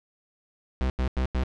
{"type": "tone bursts", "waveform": "45% pulse", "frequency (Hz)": 64.1, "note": "C2", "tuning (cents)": -35, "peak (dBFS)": -23, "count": 4, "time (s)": [0.81, 1.436], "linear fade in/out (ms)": 0, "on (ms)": 89, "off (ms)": 90, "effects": ["low-pass 4000 Hz 12 dB/octave"]}